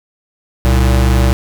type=tone pair together; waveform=square; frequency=64.15 / 114.8 Hz; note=C2 / A#2; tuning=-34 / -26 cents; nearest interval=minor seventh; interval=1008 cents; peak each=-10 / -16 dBFS; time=0.65-1.33 s; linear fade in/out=0 ms; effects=none